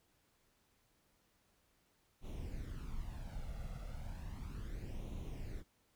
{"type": "noise with flanger", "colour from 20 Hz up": "brown", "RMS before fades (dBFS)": -44, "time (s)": [2.21, 5.64], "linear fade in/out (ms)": 50, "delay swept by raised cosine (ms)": [0.3, 1.5], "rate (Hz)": 0.34, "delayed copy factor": 0.65, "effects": ["pink hiss -75 dBFS RMS until 5.95 s"]}